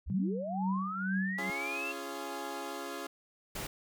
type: linear sweep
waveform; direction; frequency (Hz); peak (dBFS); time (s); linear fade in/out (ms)
sine; up; 40.79 to 2744; -35; 0.06-1.93; 20
type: tone with tremolo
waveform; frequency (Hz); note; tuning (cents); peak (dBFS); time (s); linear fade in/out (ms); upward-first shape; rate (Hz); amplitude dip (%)
sine; 190.4; F#3; +50; -28; 0.1-1.5; 0; triangle; 2.1; 85
type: chord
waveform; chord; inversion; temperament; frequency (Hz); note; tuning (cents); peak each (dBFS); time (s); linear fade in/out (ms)
15% pulse; Db major; none; equal with one note detuned; 277.2 / 344.4 / 415.3; Db4 / F4 / Ab4; 0 / -24 / 0; -36; 1.38-3.07; 5
type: noise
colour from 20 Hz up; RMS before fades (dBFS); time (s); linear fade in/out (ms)
pink; -39; 3.55-3.67; 5
effects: none